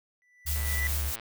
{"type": "tone with exponential growth", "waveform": "triangle", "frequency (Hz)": 1977, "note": "B6", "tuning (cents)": 1, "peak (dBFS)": -25, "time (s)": [0.22, 0.87], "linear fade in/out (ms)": 0, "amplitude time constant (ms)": 140}
{"type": "tone with vibrato", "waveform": "sine", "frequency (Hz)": 72.3, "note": "D2", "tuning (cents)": -27, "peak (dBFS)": -28, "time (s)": [0.45, 1.13], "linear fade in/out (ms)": 50, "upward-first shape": "sine", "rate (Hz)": 2.5, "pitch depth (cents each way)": 18}
{"type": "noise with tremolo", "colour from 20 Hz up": "blue", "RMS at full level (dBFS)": -32, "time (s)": [0.46, 1.16], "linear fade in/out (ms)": 10, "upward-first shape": "triangle", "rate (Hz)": 4.7, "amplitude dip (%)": 50}
{"type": "click train", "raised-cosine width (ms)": 0.3, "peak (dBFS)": -26, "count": 73, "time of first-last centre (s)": [0.56, 1.197], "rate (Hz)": 113}
{"effects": []}